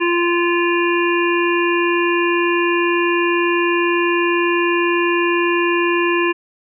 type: harmonic tone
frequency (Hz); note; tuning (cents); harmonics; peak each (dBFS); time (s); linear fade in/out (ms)
346; F4; -16; 1 / 3 / 5 / 7 / 8; -16 / -21 / -23 / -24 / -25; 0-6.33; 20
effects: none